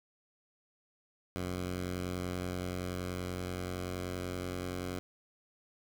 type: tone pair together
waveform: 10% pulse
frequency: 45.3 / 90.5 Hz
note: F#1 / F#2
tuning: -36 / -38 cents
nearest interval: octave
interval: 1198 cents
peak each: -38 / -28 dBFS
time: 1.36-4.99 s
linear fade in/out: 0 ms
effects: none